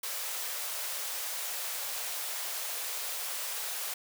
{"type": "high-pass noise", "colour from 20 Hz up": "white", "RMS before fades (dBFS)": -36, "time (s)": [0.03, 3.94], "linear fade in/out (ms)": 5, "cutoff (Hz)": 460, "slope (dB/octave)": 48, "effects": []}